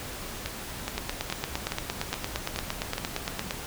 two click trains, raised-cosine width 0.2 ms, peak -11 / -13 dBFS, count 23 / 7, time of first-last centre 0.98-3.509 / 0.46-2.981 s, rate 8.7 / 2.38 Hz, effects pink hiss -38 dBFS RMS until 3.66 s

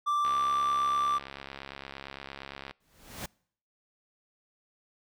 triangle tone, 1174.7 Hz, D6, in tune, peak -23 dBFS, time 0.06-1.19 s, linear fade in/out 20 ms
click train, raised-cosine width 0.3 ms, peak -24 dBFS, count 170, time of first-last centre 0.25-2.71 s, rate 68.7 Hz
pink noise with exponential growth, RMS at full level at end -35 dBFS, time 2.8-3.26 s, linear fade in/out 5 ms, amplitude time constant 99 ms
effects noise-tail reverb RT60 0.6 s tail -26 dB re dry

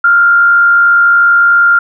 sine tone with frequency modulation, 1396.9 Hz, F6, in tune, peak -4 dBFS, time 0.04-1.79 s, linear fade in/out 5 ms, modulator 62.9 Hz, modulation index 0.36, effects none

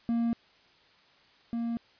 triangle tone pair in turn, 233.1 / 233.1 Hz, A#3 / A#3, 0 / 0 cents, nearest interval unison, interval 0 cents, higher neither, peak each -23 / -27 dBFS, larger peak first, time 0.09-0.33 / 1.53-1.77 s, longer neither, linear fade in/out 0 ms, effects white hiss -61 dBFS RMS until 1.99 s + resampled to 11025 Hz

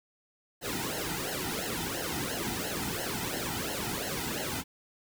pink noise with flanger, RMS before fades -34 dBFS, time 0.61-4.64 s, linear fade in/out 50 ms, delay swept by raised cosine 0.83 to 1.83 ms, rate 2.9 Hz, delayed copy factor -0.9, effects none

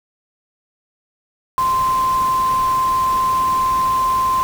sine tone in noise, 1041 Hz, C6, 9 cents flat, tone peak -14 dBFS, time 1.58-4.43 s, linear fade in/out 0 ms, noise pink, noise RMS -31 dBFS, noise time 1.58-4.43 s, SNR +14 dB, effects none

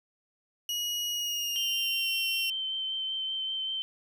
30% pulse tone with pitch glide, 2900 to 2737 Hz, F#7 to F7, -35 to -36 cents, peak -27 dBFS, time 0.69-2.5 s, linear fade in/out 2 ms, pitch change -101 cents, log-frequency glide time 1.11-2.16 s
sine tone with vibrato, 3100 Hz, G7, 20 cents flat, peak -30 dBFS, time 1.56-3.82 s, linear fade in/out 0 ms, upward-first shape sine, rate 5.2 Hz, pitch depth 13 cents each way
effects none

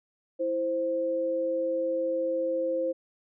sine tone pair together, 330 / 523.8 Hz, E4 / C5, +2 / +2 cents, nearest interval minor sixth, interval 800 cents, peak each -33 / -26 dBFS, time 0.39-2.93 s, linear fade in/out 20 ms, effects none

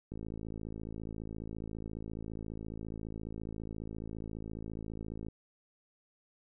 click train, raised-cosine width 3 ms, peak -29 dBFS, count 283, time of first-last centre 0.12-5.285 s, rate 54.6 Hz, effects none

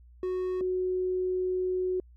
triangle / sine tone pair in turn, 368.2 / 368.2 Hz, F#4 / F#4, -8 / -8 cents, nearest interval unison, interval 0 cents, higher neither, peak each -26 dBFS, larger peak neither, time 0.23-0.61 / 0.61-2 s, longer second, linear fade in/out 2 ms, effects added 60 Hz sine -51 dBFS peak until 2.16 s

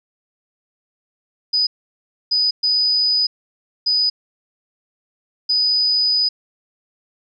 sine tone bursts at uneven times, 4978 Hz, D#8, in tune, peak -14 dBFS, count 5, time 1.53-1.67 / 2.31-2.51 / 2.63-3.27 / 3.86-4.1 / 5.49-6.29 s, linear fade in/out 10 ms, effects none

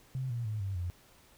sine tone with pitch steps, 130.81 / 118.58 / 107.49 / 97.43 / 88.32 Hz, C3 / A#2 / A2 / G2 / F2, 0 / +30 / -40 / -10 / +20 cents, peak -32 dBFS, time 0.15-0.9 s, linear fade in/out 0 ms, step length 150 ms, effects pink hiss -61 dBFS RMS until 1.37 s

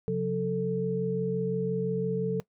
sine tone cluster, 134.3 / 180.1 / 442.1 Hz, C3 / F#3 / A4, +46 / -46 / +8 cents, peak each -34 / -30 / -28 dBFS, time 0.08-2.4 s, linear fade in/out 0 ms, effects noise-tail reverb RT60 0.1 s tail -20 dB re dry

